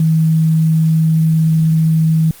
sine tone, 160 Hz, D#3, 49 cents sharp, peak -9 dBFS, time 0-2.31 s, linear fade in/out 2 ms, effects white hiss -39 dBFS RMS until 2.4 s + Opus 24 kbps

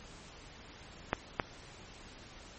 clicks, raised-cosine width 0.5 ms, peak -12 / -13 dBFS, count 2, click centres 1.131 / 1.398 s, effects pink hiss -52 dBFS RMS until 2.58 s + MP3 32 kbps

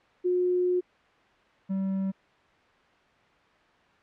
sine / triangle tone pair in turn, 360.3 / 192.52 Hz, F#4 / G3, -46 / -31 cents, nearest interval major seventh, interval 1085 cents, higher first, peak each -22 / -24 dBFS, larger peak first, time 0.24-0.81 / 1.69-2.12 s, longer first, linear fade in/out 20 ms, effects white hiss -60 dBFS RMS until 4.02 s + low-pass 2000 Hz 12 dB/octave

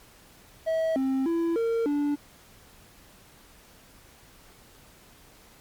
triangle tone with pitch steps, 646 / 265.7 / 334.6 / 458.9 / 290.4 Hz, E5 / C4 / E4 / A#4 / D4, -35 / +27 / +26 / -27 / -19 cents, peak -21 dBFS, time 0.66-2.16 s, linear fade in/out 20 ms, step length 300 ms, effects pink hiss -54 dBFS RMS until 5.6 s + MP3 96 kbps

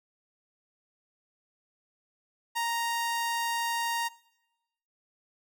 sawtooth tone, 932.3 Hz, A#5, in tune, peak -24 dBFS, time 2.55-4.09 s, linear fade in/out 20 ms, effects noise-tail reverb RT60 1.0 s tail -22 dB re dry

